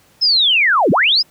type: linear two-way sweep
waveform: sine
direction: down then up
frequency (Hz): 5270 to 130.7 to 5270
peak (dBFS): -10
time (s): 0.21-1.23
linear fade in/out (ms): 20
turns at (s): 0.91
effects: pink hiss -52 dBFS RMS until 1.3 s + high-pass 80 Hz 12 dB/octave